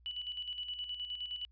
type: tone with tremolo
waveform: sine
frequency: 2960 Hz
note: F#7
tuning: in tune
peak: -36 dBFS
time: 0.06-1.45 s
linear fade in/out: 0 ms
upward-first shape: square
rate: 9.6 Hz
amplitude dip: 55%
effects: added 60 Hz sine -60 dBFS peak until 1.51 s + resampled to 11025 Hz